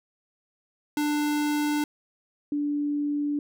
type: tone pair in turn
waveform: square / sine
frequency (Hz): 296.3 / 291.5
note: D4 / D4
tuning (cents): +15 / -13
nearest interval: unison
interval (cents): 28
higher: first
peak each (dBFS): -24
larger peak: neither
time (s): 0.97-1.84 / 2.52-3.39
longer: neither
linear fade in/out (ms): 2
effects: none